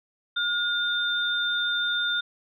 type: tone pair together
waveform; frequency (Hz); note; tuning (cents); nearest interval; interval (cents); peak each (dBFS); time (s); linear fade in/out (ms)
sine; 1430 / 3603; F6 / A7; +41 / +40; octave + major third; 1599; -26; 0.36-2.21; 10
effects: none